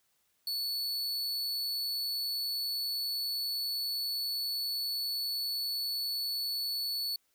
45% pulse tone, 4435 Hz, C#8, in tune, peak -31 dBFS, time 0.47-7.16 s, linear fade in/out 2 ms, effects white hiss -74 dBFS RMS until 7.34 s

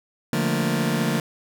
sawtooth chord, Bb major seventh, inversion first, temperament just, 145.68 / 174.81 / 218.5 / 233.1 Hz, D3 / F3 / A3 / Bb3, -14 / +2 / -12 / 0 cents, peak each -22 dBFS, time 0.33-1.2 s, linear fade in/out 2 ms, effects none

